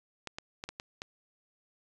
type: clicks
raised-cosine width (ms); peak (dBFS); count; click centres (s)
0.2; -21; 6; 0.273 / 0.385 / 0.639 / 0.69 / 0.799 / 1.019
effects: resampled to 22050 Hz + 9-bit